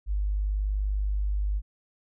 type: tone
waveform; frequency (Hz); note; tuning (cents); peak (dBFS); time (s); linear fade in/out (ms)
sine; 50.4; G1; +49; -24; 0.06-1.62; 50
effects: none